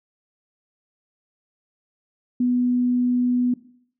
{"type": "tone", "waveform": "sine", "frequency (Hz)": 246.9, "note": "B3", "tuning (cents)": 0, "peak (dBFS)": -17, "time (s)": [2.4, 3.54], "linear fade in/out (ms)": 5, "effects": ["noise-tail reverb RT60 0.6 s tail -18 dB re dry"]}